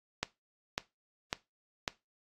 click train, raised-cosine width 0.2 ms, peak -13 dBFS, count 4, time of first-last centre 0.23-1.878 s, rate 1.82 Hz, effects noise-tail reverb RT60 0.2 s tail -18 dB re dry + AAC 32 kbps

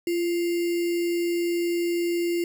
sine tone with sample-and-hold, 344.1 Hz, F4, 26 cents flat, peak -22 dBFS, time 0.07-2.44 s, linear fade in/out 2 ms, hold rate 2450 Hz, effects none

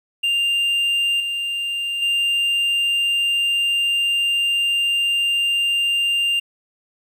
triangle tone with level steps, 2794 Hz, F7, in tune, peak -15 / -20 / -15 dBFS, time 0.23-6.4 s, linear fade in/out 10 ms, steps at 1.2 / 2.02 s, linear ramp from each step 2 ms, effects 9-bit

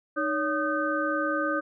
harmonic tone with a mistuned harmonic, 307.7 Hz, D#4, 19 cents flat, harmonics 1 / 2 / 4 / 5, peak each -30 / -30 / -30 / -30 dBFS, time 0.16-1.61 s, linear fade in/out 20 ms, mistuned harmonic 2, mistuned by -150 cents, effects none

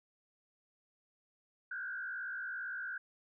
sine tone with frequency modulation, 1527 Hz, G6, 46 cents flat, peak -38 dBFS, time 1.71-2.98 s, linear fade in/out 5 ms, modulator 57.7 Hz, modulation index 1.5, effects none

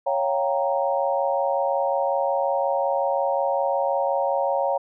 sine chord, G half-diminished seventh, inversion second, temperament equal, 554.4 / 698.5 / 784 / 932.3 Hz, Db5 / F5 / G5 / Bb5, 0 / 0 / 0 / 0 cents, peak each -23 / -27 / -27 / -27 dBFS, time 0.06-4.78 s, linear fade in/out 10 ms, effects none

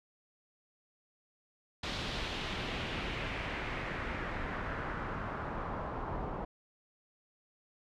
pink noise with low-pass filter sweep, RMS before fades -38 dBFS, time 1.83-6.45 s, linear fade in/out 5 ms, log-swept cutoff 4100 to 910 Hz, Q 1.8, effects none

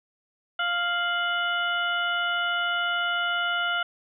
harmonic tone with a mistuned harmonic, 698.5 Hz, F5, in tune, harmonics 1 / 2 / 3 / 4 / 5, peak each -32 / -25 / -37 / -31 / -39 dBFS, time 0.59-3.83 s, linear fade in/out 5 ms, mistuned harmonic 4, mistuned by +97 cents, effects none

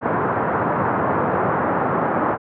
white band-pass noise, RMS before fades -20 dBFS, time 0.01-2.38 s, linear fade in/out 50 ms, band 100 to 1300 Hz, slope 24 dB/octave, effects low-pass 2000 Hz 12 dB/octave

